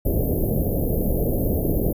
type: band-stop noise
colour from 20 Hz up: pink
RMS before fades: -21 dBFS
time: 0.05-1.93 s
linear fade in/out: 5 ms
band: 620 to 13000 Hz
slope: 48 dB/octave
effects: resampled to 32000 Hz